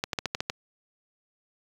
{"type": "clicks", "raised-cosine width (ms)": 0.2, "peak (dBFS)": -10, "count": 7, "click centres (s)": [0.039, 0.132, 0.188, 0.257, 0.349, 0.405, 0.499], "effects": ["high-pass 60 Hz 12 dB/octave", "8-bit"]}